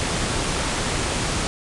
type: low-pass noise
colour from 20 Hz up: pink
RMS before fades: -24 dBFS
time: 0-1.47 s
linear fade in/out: 0 ms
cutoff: 10000 Hz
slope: 96 dB/octave
effects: none